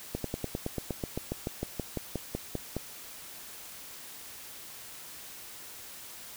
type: slowing click train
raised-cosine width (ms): 2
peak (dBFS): -18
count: 19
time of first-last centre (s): 0.15-2.766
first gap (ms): 93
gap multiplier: 1.05
effects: white hiss -46 dBFS RMS until 6.36 s